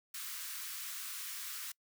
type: high-pass noise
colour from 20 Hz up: white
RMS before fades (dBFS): -43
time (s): 0.14-1.72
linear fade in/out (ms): 5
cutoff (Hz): 1100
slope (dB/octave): 48
effects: noise-tail reverb RT60 0.1 s tail -25 dB re dry